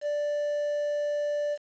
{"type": "tone with quantisation", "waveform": "triangle", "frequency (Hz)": 587.3, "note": "D5", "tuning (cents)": 0, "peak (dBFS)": -24, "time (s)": [0.01, 1.58], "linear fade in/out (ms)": 50, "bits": 8, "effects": ["resampled to 16000 Hz"]}